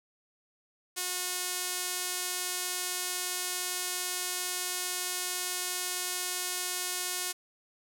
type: tone with band-pass filter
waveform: sawtooth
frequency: 362.3 Hz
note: F#4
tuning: 36 cents flat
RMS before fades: -34 dBFS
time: 0.96-7.33 s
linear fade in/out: 20 ms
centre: 9800 Hz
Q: 0.73
effects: none